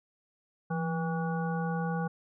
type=harmonic tone with a mistuned harmonic; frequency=161.9 Hz; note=E3; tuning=31 cents flat; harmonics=1 / 3 / 5 / 7 / 9; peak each=-30 / -38 / -37 / -43 / -41 dBFS; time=0.7-2.08 s; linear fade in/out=10 ms; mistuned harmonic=1; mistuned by=+83 cents; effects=none